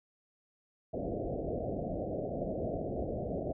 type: low-pass noise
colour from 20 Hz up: white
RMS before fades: -36 dBFS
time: 0.93-3.53 s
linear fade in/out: 10 ms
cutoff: 700 Hz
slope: 96 dB/octave
effects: none